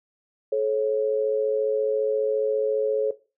sine tone pair together, 431.4 / 546 Hz, A4 / C#5, -34 / -26 cents, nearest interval major third, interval 408 cents, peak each -23 / -23 dBFS, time 0.52-3.11 s, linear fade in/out 5 ms, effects noise-tail reverb RT60 0.3 s tail -17 dB re dry

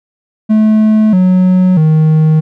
triangle tone with pitch steps, 216.3 / 184 / 156.52 Hz, A3 / F#3 / D#3, -29 / -9 / +11 cents, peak -3 dBFS, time 0.49-2.41 s, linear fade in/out 20 ms, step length 640 ms, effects none

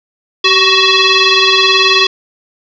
sine tone with frequency modulation, 364.7 Hz, F#4, 25 cents flat, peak -6 dBFS, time 0.44-2.07 s, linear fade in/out 5 ms, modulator 748 Hz, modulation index 5.6, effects none

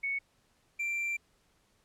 sine / triangle tone pair in turn, 2217 / 2357 Hz, C#7 / D7, 0 / +6 cents, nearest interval minor second, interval 106 cents, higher second, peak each -30 / -29 dBFS, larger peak second, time 0.03-0.19 / 0.79-1.17 s, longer second, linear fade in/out 10 ms, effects pink hiss -70 dBFS RMS until 1.84 s + low-pass 11000 Hz 12 dB/octave

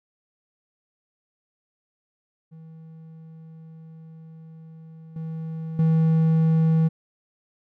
triangle tone with level steps, 161 Hz, E3, 41 cents flat, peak -39 / -27 / -14 dBFS, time 2.51-6.89 s, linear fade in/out 20 ms, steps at 5.16 / 5.79 s, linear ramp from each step 2 ms, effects none

